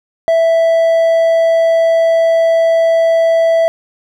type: tone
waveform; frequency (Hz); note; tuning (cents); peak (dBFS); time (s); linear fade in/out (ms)
triangle; 659.3; E5; 0; -6; 0.28-3.68; 0
effects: none